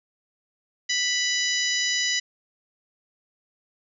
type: harmonic tone with a mistuned harmonic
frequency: 987.8 Hz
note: B5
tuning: in tune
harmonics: 2 / 3 / 4 / 5 / 6 / 7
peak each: -27 / -29 / -30 / -29 / -30 / -33 dBFS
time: 0.89-2.2 s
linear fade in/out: 10 ms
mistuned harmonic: 5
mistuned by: +16 cents
effects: none